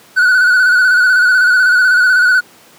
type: tone with vibrato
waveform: triangle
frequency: 1480 Hz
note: F#6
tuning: in tune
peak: -5 dBFS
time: 0.16-2.41 s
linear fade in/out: 20 ms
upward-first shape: square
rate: 16 Hz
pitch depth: 39 cents each way
effects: pink hiss -43 dBFS RMS until 2.78 s + high-pass 200 Hz 12 dB/octave